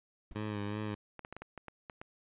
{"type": "noise with exponential decay", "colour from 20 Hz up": "brown", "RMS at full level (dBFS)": -43, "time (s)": [0.31, 0.4], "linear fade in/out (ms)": 2, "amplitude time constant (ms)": 19}
{"type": "tone with vibrato", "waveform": "15% pulse", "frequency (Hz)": 104.6, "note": "G#2", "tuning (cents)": 13, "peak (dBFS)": -29, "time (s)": [0.35, 0.95], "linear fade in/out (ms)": 10, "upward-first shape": "sine", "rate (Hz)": 2.7, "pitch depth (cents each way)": 45}
{"type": "clicks", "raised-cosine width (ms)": 0.5, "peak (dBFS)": -29, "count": 9, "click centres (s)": [1.193, 1.249, 1.326, 1.366, 1.42, 1.577, 1.683, 1.898, 2.015]}
{"effects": ["resampled to 8000 Hz"]}